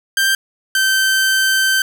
sawtooth tone pair in turn, 1576 / 1549.8 Hz, G6 / G6, +9 / -20 cents, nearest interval unison, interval 29 cents, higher first, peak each -9 dBFS, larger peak neither, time 0.17-0.35 / 0.75-1.82 s, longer second, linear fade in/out 2 ms, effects none

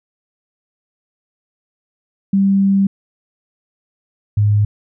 sine tone pair in turn, 196 / 104.08 Hz, G3 / G#2, 0 / +4 cents, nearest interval major seventh, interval 1096 cents, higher first, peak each -10 dBFS, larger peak neither, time 2.33-2.87 / 4.37-4.65 s, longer first, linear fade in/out 5 ms, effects none

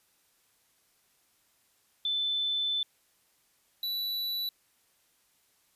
sine / square tone pair in turn, 3520 / 3951 Hz, A7 / B7, 0 / 0 cents, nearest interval major second, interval 200 cents, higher second, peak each -27 / -31 dBFS, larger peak first, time 2.05-2.83 / 3.83-4.49 s, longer first, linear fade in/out 2 ms, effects white hiss -69 dBFS RMS until 5.75 s + resampled to 32000 Hz

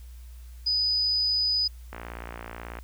sine tone, 4978 Hz, D#8, in tune, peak -22 dBFS, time 0.66-1.68 s, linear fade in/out 10 ms
click train, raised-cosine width 0.5 ms, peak -22 dBFS, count 51, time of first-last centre 1.93-2.788 s, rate 58.3 Hz
effects added 60 Hz sine -41 dBFS peak until 2.83 s + white hiss -59 dBFS RMS until 2.83 s

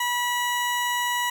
20% pulse tone, 973 Hz, B5, 26 cents flat, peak -18 dBFS, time 0-1.3 s, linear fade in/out 5 ms, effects none

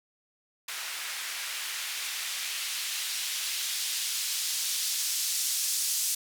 blue noise with band-pass filter sweep, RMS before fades -32 dBFS, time 0.68-6.15 s, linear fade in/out 5 ms, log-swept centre 1600 to 6100 Hz, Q 0.91, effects none

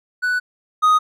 triangle tone pair in turn, 1485 / 1247.6 Hz, F#6 / D#6, +6 / +4 cents, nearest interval minor third, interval 302 cents, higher first, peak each -15 / -9 dBFS, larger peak second, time 0.22-0.4 / 0.82-0.99 s, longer first, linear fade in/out 20 ms, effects none

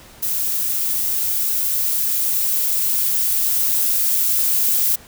violet noise with level ramp, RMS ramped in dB -21 to -17 dBFS, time 0.22-4.96 s, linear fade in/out 10 ms, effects pink hiss -44 dBFS RMS until 5.07 s

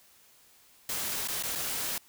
white noise with dropouts, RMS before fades -33 dBFS, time 0.89-1.98 s, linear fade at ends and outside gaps 2 ms, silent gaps 1.275-1.284 / 1.426-1.435 / 1.553-1.556 s, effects white hiss -60 dBFS RMS until 2.08 s

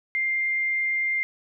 sine tone, 2103 Hz, C7, 8 cents sharp, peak -22 dBFS, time 0.15-1.23 s, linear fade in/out 0 ms, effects none

